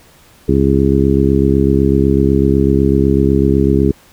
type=harmonic tone; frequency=68 Hz; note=C#2; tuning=33 cents flat; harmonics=1 / 2 / 3 / 4 / 5 / 6; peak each=-16 / -16 / -16 / -16 / -16 / -16 dBFS; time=0.48-3.92 s; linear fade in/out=10 ms; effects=pink hiss -46 dBFS RMS until 4.12 s